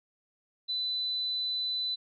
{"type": "tone", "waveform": "sine", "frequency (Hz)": 4000, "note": "B7", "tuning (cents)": 21, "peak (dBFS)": -29, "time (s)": [0.68, 1.96], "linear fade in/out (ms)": 20, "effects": []}